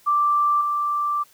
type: tone with level steps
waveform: sine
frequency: 1174.7 Hz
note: D6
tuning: in tune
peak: -16 / -20 dBFS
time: 0.06-1.24 s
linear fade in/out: 20 ms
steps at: 0.61 s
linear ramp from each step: 2 ms
effects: white hiss -55 dBFS RMS until 1.33 s